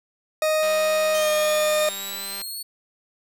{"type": "tone with pitch glide", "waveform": "40% pulse", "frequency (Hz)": [622.3, 610.9], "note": ["D#5", "D#5"], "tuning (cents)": [0, -32], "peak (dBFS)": -18, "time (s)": [0.42, 1.89], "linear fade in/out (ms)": 2, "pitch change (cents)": -32, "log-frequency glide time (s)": [1.14, 1.29]}
{"type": "click train", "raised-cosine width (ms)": 0.2, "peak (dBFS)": -20, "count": 353, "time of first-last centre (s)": [0.63, 2.417], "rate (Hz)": 197}
{"type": "exponential sweep", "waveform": "15% pulse", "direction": "up", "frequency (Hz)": [3103, 4435], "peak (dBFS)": -24, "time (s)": [1.14, 2.63], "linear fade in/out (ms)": 10}
{"effects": []}